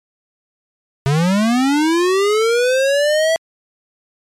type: linear sweep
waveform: square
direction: up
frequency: 133 to 659.3 Hz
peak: -13 dBFS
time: 1.06-3.36 s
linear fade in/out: 0 ms
effects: low-pass 9000 Hz 12 dB/octave + MP3 96 kbps